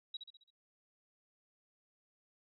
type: tone with echo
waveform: sine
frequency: 3863 Hz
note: B7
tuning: 39 cents flat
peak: -39 dBFS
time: 0.14-0.17 s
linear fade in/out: 5 ms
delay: 67 ms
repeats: 5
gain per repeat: -6 dB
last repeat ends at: 0.505 s
effects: none